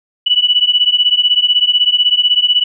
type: beating tone pair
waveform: sine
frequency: 2948 / 2964 Hz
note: F#7 / F#7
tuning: -7 / +2 cents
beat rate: 16 Hz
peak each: -12 dBFS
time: 0.26-2.64 s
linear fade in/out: 10 ms
effects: none